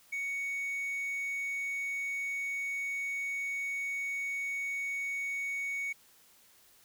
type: tone with quantisation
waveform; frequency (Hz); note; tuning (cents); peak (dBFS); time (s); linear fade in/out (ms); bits
triangle; 2230; C#7; +10; -31; 0.12-5.93; 10; 10
effects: white hiss -62 dBFS RMS until 6.84 s